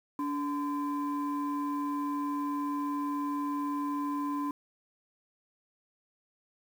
sine tone pair together, 287.7 / 1024 Hz, D4 / C6, -36 / -38 cents, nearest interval octave + minor seventh, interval 2198 cents, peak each -30 / -33 dBFS, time 0.19-4.51 s, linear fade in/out 2 ms, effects tanh soft clip ceiling -25 dBFS + 9-bit

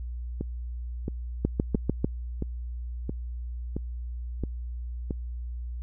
two click trains, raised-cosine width 3 ms, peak -10 / -17 dBFS, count 5 / 8, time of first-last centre 1.45-2.045 / 0.41-5.108 s, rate 6.72 / 1.49 Hz, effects added 60 Hz sine -32 dBFS peak until 5.82 s

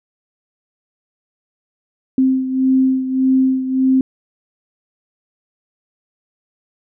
sine beating tone pair, 261.6 / 263.3 Hz, C4 / C4, 0 / +11 cents, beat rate 1.7 Hz, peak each -13 / -19 dBFS, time 2.18-4.01 s, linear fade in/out 2 ms, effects none

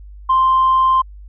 sine tone, 1046.5 Hz, C6, in tune, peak -9 dBFS, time 0.29-1.02 s, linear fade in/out 10 ms, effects tanh soft clip ceiling -7 dBFS + added 50 Hz sine -34 dBFS peak until 1.28 s

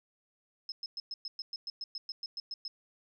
sine tone bursts, 5170 Hz, E8, 34 cents flat, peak -36 dBFS, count 15, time 0.69-2.68 s, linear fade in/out 2 ms, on 30 ms, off 110 ms, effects 13-bit

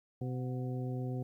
harmonic tone with a mistuned harmonic, 127.4 Hz, C3, 46 cents flat, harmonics 1 / 2 / 3 / 4 / 6, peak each -35 / -41 / -45 / -47 / -51 dBFS, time 0.21-1.23 s, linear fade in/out 5 ms, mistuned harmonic 6, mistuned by -68 cents, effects 12-bit

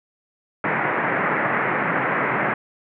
white band-pass noise, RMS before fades -22 dBFS, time 0.64-2.54 s, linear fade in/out 2 ms, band 120 to 2100 Hz, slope 48 dB/octave, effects none

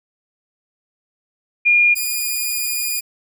sine / 5% pulse tone pair in turn, 2420 / 2441 Hz, D#7 / D#7, -49 / -34 cents, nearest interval unison, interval 15 cents, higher second, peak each -10 dBFS, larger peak neither, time 1.65-1.95 / 1.95-3.01 s, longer second, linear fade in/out 20 ms, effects none

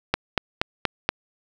click train, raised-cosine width 0.3 ms, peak -3 dBFS, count 5, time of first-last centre 0.14-1.09 s, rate 4.21 Hz, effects 7-bit

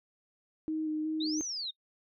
sine tone with vibrato, 311.1 Hz, D#4, in tune, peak -30 dBFS, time 0.68-1.41 s, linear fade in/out 0 ms, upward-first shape square, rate 2.7 Hz, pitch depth 15 cents each way
sine linear two-way sweep, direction up then down, 3581 to 6450 to 3581 Hz, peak -34 dBFS, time 1.2-1.71 s, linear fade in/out 10 ms, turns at 1.41 s
effects noise-tail reverb RT60 0.1 s tail -24 dB re dry

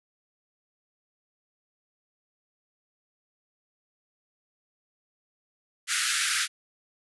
pink band-pass noise, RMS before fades -27 dBFS, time 5.87-6.48 s, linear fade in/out 50 ms, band 1300 to 11000 Hz, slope 96 dB/octave, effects none

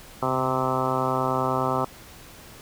harmonic tone with a mistuned harmonic, 130 Hz, C3, 11 cents flat, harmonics 1 / 2 / 3 / 4 / 5 / 6 / 7 / 8 / 9 / 10, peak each -31 / -31 / -31 / -31 / -31 / -31 / -31 / -31 / -31 / -31 dBFS, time 0.22-1.85 s, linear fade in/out 5 ms, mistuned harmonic 1, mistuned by +37 cents, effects pink hiss -46 dBFS RMS until 2.61 s

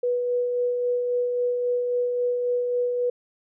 sine tone with tremolo, 489.8 Hz, B4, 14 cents flat, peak -20 dBFS, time 0.03-3.1 s, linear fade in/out 5 ms, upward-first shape sine, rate 3.7 Hz, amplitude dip 30%, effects none

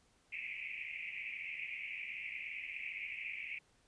white band-pass noise, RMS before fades -44 dBFS, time 0.32-3.59 s, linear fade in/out 10 ms, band 2100 to 2600 Hz, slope 96 dB/octave, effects pink hiss -71 dBFS RMS until 3.87 s + resampled to 22050 Hz

